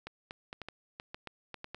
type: clicks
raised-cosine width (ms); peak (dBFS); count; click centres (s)
0.3; -25; 11; 0.07 / 0.309 / 0.529 / 0.617 / 0.686 / 0.999 / 1.145 / 1.273 / 1.543 / 1.644 / 1.746
effects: none